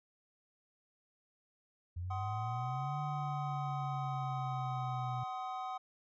sine linear two-way sweep, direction up then down, 85 to 146.83 to 124.4 Hz, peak -37 dBFS, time 1.96-5.24 s, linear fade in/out 10 ms, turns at 3 s
triangle chord, C diminished, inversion second, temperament just, 753.5 / 1046.5 / 1255.8 Hz, Gb5 / C6 / Eb6, +31 / 0 / +16 cents, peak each -38 / -44 / -42 dBFS, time 2.1-5.78 s, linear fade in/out 10 ms
effects resampled to 16000 Hz

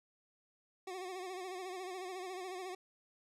25% pulse tone with vibrato, 369.5 Hz, F#4, 2 cents flat, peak -38 dBFS, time 0.87-2.75 s, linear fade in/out 5 ms, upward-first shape sine, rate 14 Hz, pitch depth 67 cents each way, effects low-pass 10000 Hz 12 dB/octave

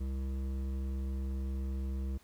triangle tone with hard clipping, 66.5 Hz, C2, 29 cents sharp, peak -35 dBFS, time 0-2.18 s, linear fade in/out 10 ms, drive 15 dB, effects pink hiss -64 dBFS RMS until 2.23 s

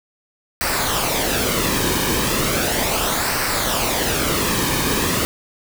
pink noise with flanger, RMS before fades -20 dBFS, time 0.61-5.25 s, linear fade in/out 0 ms, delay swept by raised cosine 0.29 to 1.49 ms, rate 0.36 Hz, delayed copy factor -0.55, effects none

